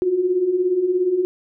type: beating tone pair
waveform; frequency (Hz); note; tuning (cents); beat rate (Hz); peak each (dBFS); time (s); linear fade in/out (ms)
sine; 349 / 366; F4 / F#4; -1 / -19; 17; -24 / -17; 0.02-1.25; 0
effects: none